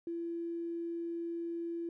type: tone with tanh clipping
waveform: triangle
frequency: 337.8 Hz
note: E4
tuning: 42 cents sharp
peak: -35 dBFS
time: 0.07-1.89 s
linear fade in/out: 2 ms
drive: 3 dB
effects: none